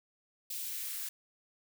blue noise with high-pass filter sweep, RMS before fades -39 dBFS, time 0.5-1.09 s, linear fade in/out 5 ms, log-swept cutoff 3000 to 1200 Hz, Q 1.1, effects none

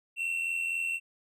triangle tone pair together, 2637 / 2721 Hz, E7 / F7, 0 / -46 cents, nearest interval minor second, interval 54 cents, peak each -36 / -28 dBFS, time 0.16-1 s, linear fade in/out 50 ms, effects none

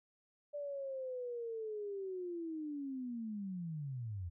sine linear sweep, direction down, 587.3 to 82 Hz, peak -39 dBFS, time 0.53-4.3 s, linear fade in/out 20 ms, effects none

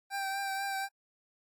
25% pulse tone with vibrato, 784 Hz, G5, in tune, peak -29 dBFS, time 0.1-0.89 s, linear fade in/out 50 ms, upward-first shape triangle, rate 4.1 Hz, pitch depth 27 cents each way, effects AAC 64 kbps

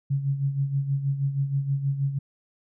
sine tone with tremolo, 138.6 Hz, C#3, in tune, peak -20 dBFS, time 0.1-2.19 s, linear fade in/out 10 ms, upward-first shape sine, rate 6.3 Hz, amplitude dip 65%, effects none

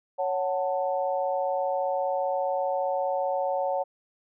sine chord, F# minor, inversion second, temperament just, 555 / 740 / 888 Hz, C#5 / F#5 / A5, +2 / 0 / +16 cents, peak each -27 / -29 / -32 dBFS, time 0.18-3.84 s, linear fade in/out 20 ms, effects none

